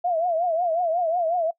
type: tone with vibrato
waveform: sine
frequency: 680 Hz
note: F5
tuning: 46 cents flat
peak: -20 dBFS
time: 0.04-1.51 s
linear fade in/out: 10 ms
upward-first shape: triangle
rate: 5.5 Hz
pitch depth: 140 cents each way
effects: noise-tail reverb RT60 0.1 s tail -21 dB re dry